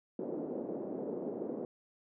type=band-pass noise; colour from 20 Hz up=white; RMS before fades=-39 dBFS; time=0.19-1.65 s; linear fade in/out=2 ms; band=210 to 480 Hz; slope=24 dB/octave; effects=none